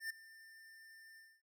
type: tone with ADSR envelope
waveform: square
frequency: 1794 Hz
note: A6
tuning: 33 cents sharp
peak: -38 dBFS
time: 0-1.42 s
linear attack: 100 ms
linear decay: 8 ms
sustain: -19 dB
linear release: 250 ms
effects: none